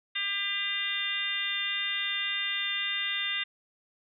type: harmonic tone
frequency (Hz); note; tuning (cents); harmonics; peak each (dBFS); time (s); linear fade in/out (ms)
400.1; G4; +35; 3 / 4 / 5 / 6 / 7 / 8 / 9; -45 / -39 / -33 / -42 / -34 / -43 / -33; 0.15-3.44; 10
effects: none